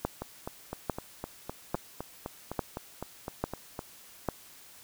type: two click trains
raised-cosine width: 1 ms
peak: -14 / -21 dBFS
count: 6 / 15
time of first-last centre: 0.05-4.287 / 0.22-3.791 s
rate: 1.18 / 3.92 Hz
effects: white hiss -53 dBFS RMS until 4.83 s